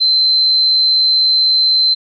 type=tone; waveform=sine; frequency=4088 Hz; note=C8; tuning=41 cents flat; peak=-9 dBFS; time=0-1.95 s; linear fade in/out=20 ms; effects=none